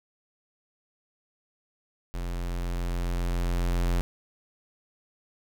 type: tone with level ramp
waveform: square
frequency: 43.65 Hz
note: F1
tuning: in tune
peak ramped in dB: -31 to -23 dBFS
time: 2.14-4.01 s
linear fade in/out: 0 ms
effects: none